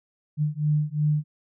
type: beating tone pair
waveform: sine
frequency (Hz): 149 / 151.8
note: D3 / D#3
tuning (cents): +25 / -42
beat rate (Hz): 2.8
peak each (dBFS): -24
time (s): 0.37-1.24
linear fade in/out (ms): 50
effects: none